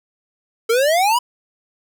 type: exponential sweep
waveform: square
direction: up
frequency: 440 to 1004 Hz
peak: -14 dBFS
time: 0.69-1.19 s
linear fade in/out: 10 ms
effects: none